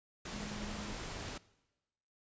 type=tone in noise; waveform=sine; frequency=207.7 Hz; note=G#3; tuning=in tune; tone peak=-44 dBFS; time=0.33-0.93 s; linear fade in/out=5 ms; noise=pink; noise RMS=-43 dBFS; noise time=0.25-1.38 s; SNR=-4 dB; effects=noise-tail reverb RT60 1.0 s tail -20 dB re dry + resampled to 16000 Hz